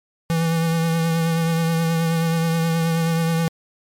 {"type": "tone with vibrato", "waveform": "square", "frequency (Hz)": 164.81, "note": "E3", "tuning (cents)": 0, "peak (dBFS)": -18, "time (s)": [0.3, 3.48], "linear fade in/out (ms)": 0, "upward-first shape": "triangle", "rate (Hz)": 9.4, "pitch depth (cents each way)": 29, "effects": ["MP3 64 kbps"]}